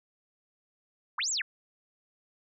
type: linear two-way sweep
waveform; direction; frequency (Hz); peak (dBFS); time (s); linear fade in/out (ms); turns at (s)
sine; up then down; 784 to 7902 to 1342; -28; 1.18-1.42; 5; 1.3
effects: none